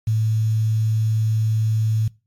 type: tone with quantisation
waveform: sine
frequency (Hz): 110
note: A2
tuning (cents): 0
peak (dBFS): -16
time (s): 0.07-2.08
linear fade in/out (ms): 5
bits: 7
effects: noise-tail reverb RT60 0.3 s tail -23 dB re dry + MP3 64 kbps